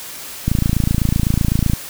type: click train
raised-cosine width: 5 ms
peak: -3 dBFS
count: 36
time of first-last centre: 0.48-1.734 s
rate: 27.9 Hz
effects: white hiss -32 dBFS RMS until 1.89 s